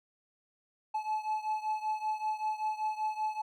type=beating tone pair; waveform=triangle; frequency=860 / 865.2 Hz; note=A5 / A5; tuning=-40 / -29 cents; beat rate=5.2 Hz; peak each=-31 / -34 dBFS; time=0.94-3.42 s; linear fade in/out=10 ms; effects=none